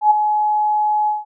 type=tone with ADSR envelope; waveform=sine; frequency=846 Hz; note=G#5; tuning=32 cents sharp; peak=-6 dBFS; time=0.01-1.25 s; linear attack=97 ms; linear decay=12 ms; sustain=-8 dB; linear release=170 ms; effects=none